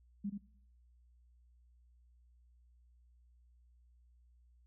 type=tone with echo; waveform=sine; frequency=202.5 Hz; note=G#3; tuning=43 cents flat; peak=-35 dBFS; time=0.24-0.3 s; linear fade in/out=10 ms; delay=80 ms; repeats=1; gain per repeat=-4 dB; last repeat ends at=0.38 s; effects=noise-tail reverb RT60 0.7 s tail -21 dB re dry + added 60 Hz sine -63 dBFS peak until 4.66 s